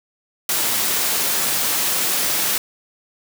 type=high-pass noise; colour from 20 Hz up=white; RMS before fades=-20 dBFS; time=0.49-2.58 s; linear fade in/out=2 ms; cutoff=130 Hz; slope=12 dB/octave; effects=none